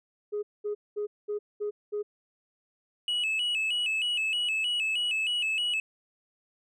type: tone bursts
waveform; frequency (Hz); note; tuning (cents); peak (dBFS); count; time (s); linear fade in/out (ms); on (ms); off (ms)
sine; 415.9; G#4; +2; -27; 6; 0.32-2.03; 20; 110; 210
type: tone with vibrato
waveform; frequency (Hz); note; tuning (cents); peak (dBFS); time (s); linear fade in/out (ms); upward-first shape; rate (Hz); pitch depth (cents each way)
sine; 2760; F7; -21; -23; 3.08-5.8; 2; square; 3.2; 100
effects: tanh soft clip ceiling -25 dBFS